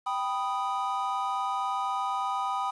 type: chord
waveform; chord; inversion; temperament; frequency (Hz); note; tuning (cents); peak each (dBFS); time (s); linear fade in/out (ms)
triangle; G augmented; none; equal; 784 / 987.8 / 1244.5; G5 / B5 / D#6; 0 / 0 / 0; -30; 0.06-2.71; 10
effects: resampled to 22050 Hz + 9-bit